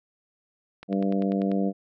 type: click train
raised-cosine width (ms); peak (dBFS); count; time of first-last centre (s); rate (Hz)
0.3; -25; 8; 0.83-1.516; 10.2
type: harmonic tone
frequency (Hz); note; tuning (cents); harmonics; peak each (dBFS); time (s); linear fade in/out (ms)
98; G2; 0; 2 / 3 / 4 / 5 / 6 / 7; -24 / -29 / -34 / -32 / -36 / -35; 0.88-1.73; 50
effects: none